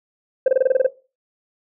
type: tone bursts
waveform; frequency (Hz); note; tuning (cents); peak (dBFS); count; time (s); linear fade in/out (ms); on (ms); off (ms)
sine; 523.3; C5; 0; -8; 9; 0.46-0.866; 5; 22; 26
effects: noise-tail reverb RT60 0.3 s tail -18 dB re dry + tanh soft clip ceiling -9 dBFS